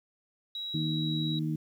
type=tone; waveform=sine; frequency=3872 Hz; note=B7; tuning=35 cents flat; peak=-34 dBFS; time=0.55-1.39 s; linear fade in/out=2 ms
type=harmonic tone; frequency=77.78 Hz; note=D#2; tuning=in tune; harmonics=2 / 3 / 4; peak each=-30 / -37 / -34 dBFS; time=0.74-1.56 s; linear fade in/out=5 ms
effects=10-bit